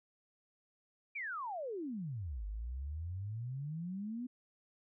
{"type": "exponential two-way sweep", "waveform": "sine", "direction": "down then up", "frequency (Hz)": [2429, 49, 254.4], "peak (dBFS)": -38, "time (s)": [1.15, 4.27], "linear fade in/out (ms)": 10, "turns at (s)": 2.45, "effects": []}